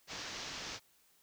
white low-pass noise, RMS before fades -44 dBFS, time 0.07-0.8 s, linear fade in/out 50 ms, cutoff 6300 Hz, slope 48 dB/octave, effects white hiss -69 dBFS RMS until 1.22 s

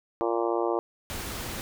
harmonic tone, 116 Hz, A#2, 8 cents flat, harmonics 3 / 4 / 5 / 6 / 7 / 8 / 9 / 10, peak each -28 / -30 / -32 / -34 / -35 / -36 / -37 / -38 dBFS, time 0.21-0.79 s, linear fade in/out 0 ms
pink noise, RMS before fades -35 dBFS, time 1.1-1.61 s, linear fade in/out 0 ms
effects none

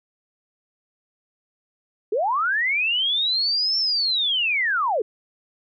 sine linear two-way sweep, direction up then down, 382.2 to 5430 to 382.2 Hz, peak -19 dBFS, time 2.12-5.02 s, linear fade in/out 5 ms, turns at 3.78 s, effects none

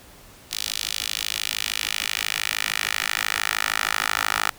10% pulse tone with high-pass filter sweep, 53 Hz, G#1, 36 cents sharp, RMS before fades -26 dBFS, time 0.51-4.5 s, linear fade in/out 5 ms, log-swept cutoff 3800 to 1300 Hz, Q 1.5, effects pink hiss -48 dBFS RMS until 4.58 s

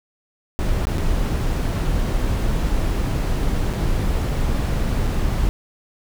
brown noise with dropouts, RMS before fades -20 dBFS, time 0.59-5.49 s, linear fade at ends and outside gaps 0 ms, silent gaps 0.853-0.87 / 0.975-0.982 / 3.73-3.736 / 5.071-5.076 s, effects none

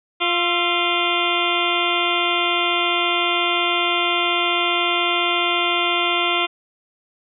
harmonic tone with a mistuned harmonic, 349.2 Hz, F4, in tune, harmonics 1 / 2 / 3 / 4 / 6 / 7 / 8 / 9 / 10, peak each -26 / -26 / -26 / -26 / -26 / -26 / -26 / -26 / -26 dBFS, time 0.2-6.47 s, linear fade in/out 20 ms, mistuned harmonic 4, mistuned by -49 cents, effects none

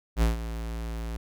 square tone with ADSR envelope, 56.4 Hz, A1, 44 cents sharp, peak -19 dBFS, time 0.16-1.17 s, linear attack 61 ms, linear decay 140 ms, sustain -13 dB, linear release 4 ms, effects none

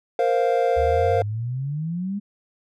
triangle chord, Bb suspended second, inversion none, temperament equal, 466.2 / 523.3 / 698.5 Hz, Bb4 / C5 / F5, 0 / 0 / 0 cents, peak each -20 dBFS, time 0.19-1.22 s, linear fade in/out 2 ms
sine exponential sweep, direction up, 71.2 to 207.7 Hz, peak -24 dBFS, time 0.76-2.2 s, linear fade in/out 20 ms
effects none

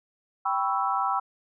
sine chord, C# half-diminished seventh, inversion second, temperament equal, 784 / 987.8 / 1108.7 / 1318.5 Hz, G5 / B5 / C#6 / E6, 0 / 0 / 0 / 0 cents, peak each -28 / -29 / -31 / -28 dBFS, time 0.45-1.2 s, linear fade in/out 10 ms, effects none

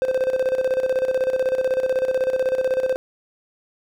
triangle tone with tremolo, 518 Hz, C5, 17 cents flat, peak -14 dBFS, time 0.02-2.96 s, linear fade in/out 0 ms, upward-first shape square, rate 16 Hz, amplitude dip 65%, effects none

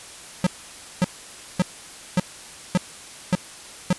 square tone bursts, 181.5 Hz, F#3, 33 cents flat, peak -16 dBFS, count 7, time 0.44-3.929 s, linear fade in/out 2 ms, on 27 ms, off 550 ms, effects white hiss -41 dBFS RMS until 3.98 s + resampled to 24000 Hz

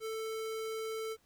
square tone, 442.4 Hz, A4, 9 cents sharp, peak -37 dBFS, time 0-1.17 s, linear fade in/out 50 ms, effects pink hiss -70 dBFS RMS until 1.25 s

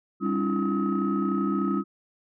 sine tone cluster, 198.4 / 275.4 / 305.8 / 338.9 / 1273 Hz, G3 / C#4 / D#4 / E4 / D#6, +21 / -11 / -30 / +48 / +39 cents, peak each -26 / -28 / -32 / -29 / -31 dBFS, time 0.2-1.84 s, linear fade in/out 50 ms, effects tanh soft clip ceiling -15 dBFS

